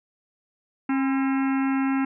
harmonic tone with a mistuned harmonic, 269.6 Hz, C#4, 48 cents flat, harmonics 1 / 3 / 4 / 5 / 6 / 7 / 8 / 9 / 10, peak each -21 / -33 / -37 / -35 / -38 / -41 / -39 / -45 / -42 dBFS, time 0.89-2.05 s, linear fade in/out 5 ms, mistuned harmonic 4, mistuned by -80 cents, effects none

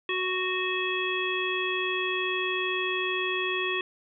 harmonic tone, 369.8 Hz, F#4, 1 cent flat, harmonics 1 / 3 / 5 / 7 / 9, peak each -31 / -34 / -33 / -31 / -34 dBFS, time 0.09-3.81 s, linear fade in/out 2 ms, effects none

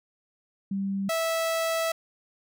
sine / sawtooth tone pair in turn, 196 / 655.1 Hz, G3 / E5, 0 / -11 cents, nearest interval octave + major sixth, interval 2089 cents, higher second, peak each -26 / -21 dBFS, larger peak second, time 0.71-1.09 / 1.09-1.92 s, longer second, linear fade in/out 5 ms, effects none

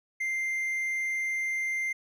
triangle tone, 2093 Hz, C7, in tune, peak -26 dBFS, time 0.2-1.93 s, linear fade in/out 10 ms, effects none

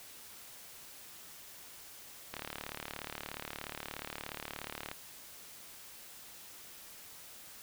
click train, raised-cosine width 0.3 ms, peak -23 dBFS, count 96, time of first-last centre 2.34-4.915 s, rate 36.9 Hz, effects white hiss -52 dBFS RMS until 7.62 s

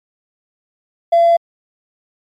sine tone with hard clipping, 679 Hz, F5, 49 cents flat, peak -8 dBFS, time 1.12-1.37 s, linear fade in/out 10 ms, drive 1 dB, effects MP3 96 kbps

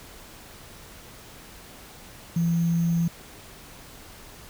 sine tone with sample-and-hold, 168.6 Hz, E3, 39 cents sharp, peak -20 dBFS, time 2.36-3.08 s, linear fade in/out 5 ms, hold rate 6300 Hz, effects pink hiss -46 dBFS RMS until 4.49 s

